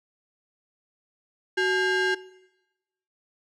square ring-modulated tone, 616 Hz, D#5, 17 cents flat, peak -19 dBFS, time 1.57-2.15 s, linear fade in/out 10 ms, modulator 989 Hz, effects noise-tail reverb RT60 1.0 s tail -20 dB re dry + low-pass 5000 Hz 12 dB/octave

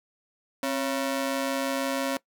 sawtooth ring-modulated tone, 410 Hz, G#4, 22 cents flat, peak -19 dBFS, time 0.63-2.17 s, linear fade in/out 2 ms, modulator 142 Hz, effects noise-tail reverb RT60 0.1 s tail -21 dB re dry

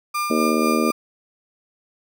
35% pulse tone with tremolo, 1200 Hz, D6, 37 cents sharp, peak -19 dBFS, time 0.14-0.92 s, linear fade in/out 10 ms, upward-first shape sine, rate 4.1 Hz, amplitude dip 40%
harmonic tone, 78 Hz, D#2, 5 cents sharp, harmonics 3 / 4 / 5 / 6 / 7 / 8, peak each -21 / -23 / -25 / -27 / -28 / -29 dBFS, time 0.3-0.91 s, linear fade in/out 5 ms
effects none

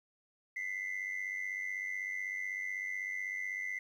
sine tone pair together, 2004 / 2100 Hz, B6 / C7, +25 / +6 cents, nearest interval minor second, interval 81 cents, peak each -36 / -38 dBFS, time 0.56-3.79 s, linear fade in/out 5 ms, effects tanh soft clip ceiling -32 dBFS + 11-bit

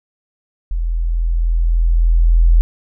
sine tone with level ramp, 41.74 Hz, E1, 22 cents sharp, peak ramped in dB -16 to -6 dBFS, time 0.71-2.61 s, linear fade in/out 0 ms, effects none

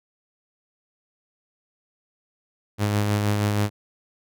sawtooth tone with tremolo, 103.7 Hz, G#2, 2 cents flat, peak -15 dBFS, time 2.78-3.7 s, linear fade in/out 50 ms, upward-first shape sine, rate 6.3 Hz, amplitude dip 30%, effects none

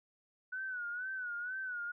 sine tone with vibrato, 1480 Hz, F#6, in tune, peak -37 dBFS, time 0.52-1.92 s, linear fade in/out 10 ms, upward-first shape sine, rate 2.1 Hz, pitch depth 84 cents each way, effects none

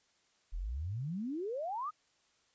sine exponential sweep, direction up, 36.71 to 1295 Hz, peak -35 dBFS, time 0.52-1.91 s, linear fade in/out 20 ms, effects white hiss -72 dBFS RMS until 2.54 s + resampled to 16000 Hz

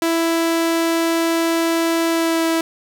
sawtooth tone with pitch glide, 331.2 to 327.8 Hz, E4 to E4, +8 to -10 cents, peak -12 dBFS, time 0.02-2.61 s, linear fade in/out 2 ms, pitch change -18 cents, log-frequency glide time 2.1-2.45 s, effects none

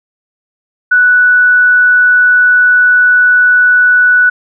sine tone, 1480 Hz, F#6, in tune, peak -4 dBFS, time 0.91-4.3 s, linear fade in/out 10 ms, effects none

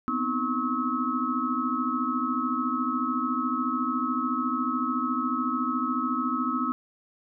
sine tone cluster, 244.5 / 258.4 / 313.6 / 1097 / 1288 Hz, B3 / C4 / D#4 / C#6 / E6, -17 / -21 / +14 / -18 / -41 cents, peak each -31 / -31 / -35 / -34 / -28 dBFS, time 0.08-6.72 s, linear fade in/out 0 ms, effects none

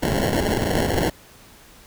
white noise with sample-and-hold, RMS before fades -21 dBFS, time 0.02-1.1 s, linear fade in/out 10 ms, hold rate 1225 Hz, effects pink hiss -48 dBFS RMS until 1.86 s

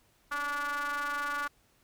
square ring-modulated tone, 145.8 Hz, D3, 12 cents flat, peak -29 dBFS, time 0.31-1.48 s, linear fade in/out 10 ms, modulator 1300 Hz, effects pink hiss -67 dBFS RMS until 1.83 s

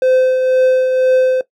triangle tone with tremolo, 515 Hz, C5, 28 cents flat, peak -6 dBFS, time 0.02-1.41 s, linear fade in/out 2 ms, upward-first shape triangle, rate 2 Hz, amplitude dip 45%, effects noise-tail reverb RT60 0.1 s tail -17 dB re dry

